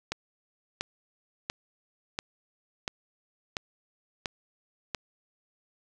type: click train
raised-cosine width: 0.2 ms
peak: -13 dBFS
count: 8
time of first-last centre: 0.12-4.948 s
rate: 1.45 Hz
effects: none